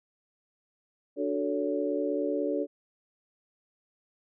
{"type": "chord", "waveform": "sine", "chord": "D major seventh", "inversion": "none", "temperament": "equal with one note detuned", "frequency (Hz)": [293.7, 370, 440, 564.7], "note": ["D4", "F#4", "A4", "C#5"], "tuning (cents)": [0, 0, 0, 32], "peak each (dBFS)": [-31, -34, -32, -32], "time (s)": [1.16, 2.67], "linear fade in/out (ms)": 50, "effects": []}